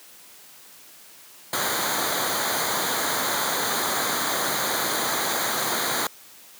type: noise with comb filter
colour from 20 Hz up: pink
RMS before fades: -25 dBFS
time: 1.53-6.07 s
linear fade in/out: 2 ms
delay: 0.37 ms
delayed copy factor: -0.75
effects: white hiss -48 dBFS RMS until 6.59 s + high-pass 150 Hz 12 dB/octave